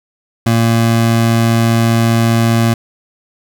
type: tone pair together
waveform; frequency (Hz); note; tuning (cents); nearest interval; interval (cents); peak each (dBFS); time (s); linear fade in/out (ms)
square; 115 / 230; A#2 / A#3; -23 / -23; octave; 1200; -12 / -14; 0.46-2.74; 5
effects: none